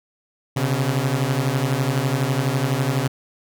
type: beating tone pair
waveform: sawtooth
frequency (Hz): 127.4 / 139.4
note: C3 / C#3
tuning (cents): -46 / +10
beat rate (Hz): 12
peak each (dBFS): -18 / -18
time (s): 0.56-3.08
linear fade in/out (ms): 10
effects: none